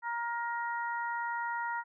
harmonic tone, 470.4 Hz, A#4, 16 cents sharp, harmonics 2 / 3 / 4, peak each -34 / -38 / -40 dBFS, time 0.02-1.84 s, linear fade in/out 50 ms, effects none

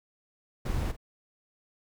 brown noise with echo, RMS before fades -30 dBFS, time 0.65-0.92 s, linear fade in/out 10 ms, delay 46 ms, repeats 1, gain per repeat -13 dB, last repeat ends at 0.966 s, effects none

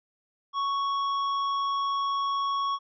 triangle tone with tanh clipping, 1111 Hz, C#6, 4 cents sharp, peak -27 dBFS, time 0.53-2.79 s, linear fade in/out 50 ms, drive 14 dB, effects resampled to 16000 Hz

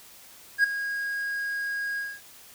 triangle tone with ADSR envelope, 1638 Hz, G#6, 24 cents flat, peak -13 dBFS, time 0.58-2.21 s, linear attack 58 ms, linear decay 9 ms, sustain -13 dB, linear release 230 ms, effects white hiss -50 dBFS RMS until 2.54 s

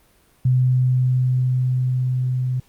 sine tone with level ramp, 127.3 Hz, C3, 47 cents flat, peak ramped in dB -13 to -19 dBFS, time 0.45-2.6 s, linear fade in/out 5 ms, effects pink hiss -57 dBFS RMS until 2.68 s + Opus 32 kbps

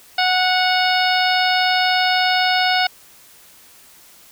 harmonic tone with a mistuned harmonic, 737 Hz, F#5, 7 cents flat, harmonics 1 / 2 / 3 / 4 / 5 / 6 / 7, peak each -18 / -21 / -23 / -24 / -25 / -26 / -26 dBFS, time 0.18-2.87 s, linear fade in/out 5 ms, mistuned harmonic 4, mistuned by -30 cents, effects white hiss -47 dBFS RMS until 4.31 s

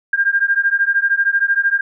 sine beating tone pair, 1598 / 1611 Hz, G6 / G6, +33 / +47 cents, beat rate 13 Hz, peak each -16 / -16 dBFS, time 0.13-1.81 s, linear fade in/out 5 ms, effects none

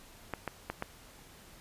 clicks, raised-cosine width 0.5 ms, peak -19 dBFS, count 4, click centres 0.337 / 0.477 / 0.7 / 0.824 s, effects pink hiss -55 dBFS RMS until 1.6 s + resampled to 32000 Hz

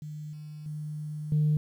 sine tone with level steps, 151.4 Hz, D#3, 47 cents flat, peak -36 / -39 / -33 / -20 dBFS, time 0.02-1.57 s, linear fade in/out 2 ms, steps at 0.33 / 0.66 / 1.32 s, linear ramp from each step 2 ms, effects tanh soft clip ceiling -18 dBFS + 10-bit

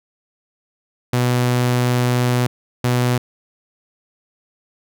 sawtooth tone bursts at uneven times, 123.47 Hz, B2, in tune, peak -11 dBFS, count 2, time 1.13-2.47 / 2.84-3.18 s, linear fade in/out 5 ms, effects none

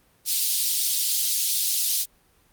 pink high-pass noise, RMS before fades -23 dBFS, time 0.25-2.06 s, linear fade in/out 50 ms, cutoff 3900 Hz, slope 24 dB/octave, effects pink hiss -61 dBFS RMS until 2.52 s + Opus 32 kbps

